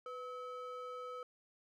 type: ring-modulated tone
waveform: triangle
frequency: 893 Hz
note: A5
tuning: 25 cents sharp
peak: -38 dBFS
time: 0.06-1.23 s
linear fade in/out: 2 ms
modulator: 395 Hz
effects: none